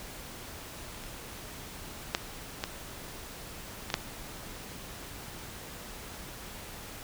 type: clicks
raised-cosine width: 0.2 ms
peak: -29 / -28 / -8 / -13 / -17 / -8 dBFS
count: 6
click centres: 0.947 / 1.038 / 2.149 / 2.639 / 3.902 / 3.941 s
effects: pink hiss -44 dBFS RMS until 7.03 s